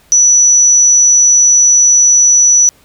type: tone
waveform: sine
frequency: 5920 Hz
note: F#8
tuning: in tune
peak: -4 dBFS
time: 0.12-2.69 s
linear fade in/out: 0 ms
effects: pink hiss -48 dBFS RMS until 2.84 s